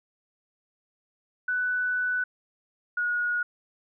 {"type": "tone pair in turn", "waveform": "sine", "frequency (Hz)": [1491, 1448.6], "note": ["F#6", "F#6"], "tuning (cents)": [13, -37], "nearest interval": "unison", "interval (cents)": 50, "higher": "first", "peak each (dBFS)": -24, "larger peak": "neither", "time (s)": [[1.48, 2.24], [2.97, 3.43]], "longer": "first", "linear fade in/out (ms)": 5, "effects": []}